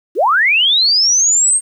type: linear sweep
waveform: sine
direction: up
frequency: 285.2 to 8630 Hz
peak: -9 dBFS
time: 0.15-1.61 s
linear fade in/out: 50 ms
effects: 8-bit